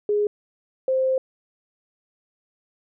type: tone pair in turn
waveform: sine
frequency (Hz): 415.3 / 523.2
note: G#4 / C5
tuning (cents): 0 / 0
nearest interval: major third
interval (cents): 400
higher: second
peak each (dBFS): -18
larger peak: neither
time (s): 0.09-0.27 / 0.88-1.18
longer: second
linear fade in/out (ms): 2
effects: none